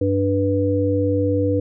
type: harmonic tone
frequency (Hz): 98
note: G2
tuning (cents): 0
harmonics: 1 / 3 / 5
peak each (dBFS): -21 / -21 / -20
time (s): 0.01-1.6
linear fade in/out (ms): 5
effects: none